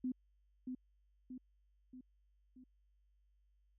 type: tone with echo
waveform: sine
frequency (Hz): 254.3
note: C4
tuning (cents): -49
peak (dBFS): -35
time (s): 0.04-0.12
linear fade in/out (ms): 5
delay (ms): 630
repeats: 4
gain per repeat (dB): -5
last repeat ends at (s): 2.64
effects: added 50 Hz sine -70 dBFS peak until 3.78 s